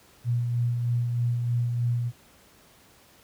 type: tone with tremolo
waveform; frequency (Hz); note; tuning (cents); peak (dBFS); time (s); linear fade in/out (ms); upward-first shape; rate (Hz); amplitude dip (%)
sine; 120; B2; -49; -21; 0.24-2.12; 50; sine; 3.2; 35
effects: pink hiss -56 dBFS RMS until 3.23 s + high-pass 60 Hz 12 dB/octave